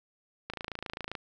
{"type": "click train", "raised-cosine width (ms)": 0.3, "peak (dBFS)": -20, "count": 19, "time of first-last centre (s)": [0.5, 1.152], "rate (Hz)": 27.6, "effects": []}